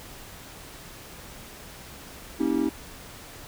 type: chord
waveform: triangle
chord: A# diminished seventh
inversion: none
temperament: equal with one note detuned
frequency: 233.1 / 277.2 / 321.2 / 392 Hz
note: A#3 / C#4 / E4 / G4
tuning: 0 / 0 / -45 / 0 cents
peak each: -29 / -24 / -24 / -29 dBFS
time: 2.39-2.7 s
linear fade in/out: 20 ms
effects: pink hiss -44 dBFS RMS until 3.47 s